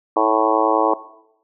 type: harmonic tone with a mistuned harmonic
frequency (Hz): 110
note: A2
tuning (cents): 0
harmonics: 3 / 4 / 5 / 6 / 7 / 8 / 9 / 10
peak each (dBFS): -22 / -22 / -22 / -22 / -22 / -22 / -22 / -22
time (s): 0.16-0.94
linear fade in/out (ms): 5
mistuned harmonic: 3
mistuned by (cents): -26
effects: noise-tail reverb RT60 0.8 s tail -17 dB re dry